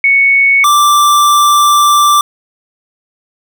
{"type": "tone pair in turn", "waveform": ["sine", "square"], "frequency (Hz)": [2218, 1174.9], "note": ["C#7", "D6"], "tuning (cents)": [0, 0], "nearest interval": "major seventh", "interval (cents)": 1100, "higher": "first", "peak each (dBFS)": [-5, -6], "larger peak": "first", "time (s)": [[0.04, 0.64], [0.64, 2.21]], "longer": "second", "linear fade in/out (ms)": 2, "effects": []}